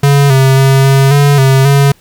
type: tone with pitch steps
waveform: square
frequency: 141.2 / 133.6 / 135 / 136 / 142.9 / 134 / 140.1 Hz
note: C#3 / C3 / C#3 / C#3 / D3 / C3 / C#3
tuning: +32 / +36 / -45 / -33 / -47 / +42 / +19 cents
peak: -5 dBFS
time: 0.03-1.92 s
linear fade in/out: 5 ms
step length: 270 ms
effects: pink hiss -47 dBFS RMS until 2 s